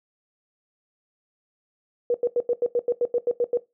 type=tone bursts; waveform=sine; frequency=482.3 Hz; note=B4; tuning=41 cents flat; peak=-18 dBFS; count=12; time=2.1-3.573 s; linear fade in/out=2 ms; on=43 ms; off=87 ms; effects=noise-tail reverb RT60 0.2 s tail -17 dB re dry